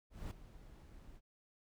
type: noise with ADSR envelope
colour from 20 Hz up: brown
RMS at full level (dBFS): -41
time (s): 0.1-1.21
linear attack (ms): 210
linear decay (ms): 6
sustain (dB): -15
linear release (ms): 53
effects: none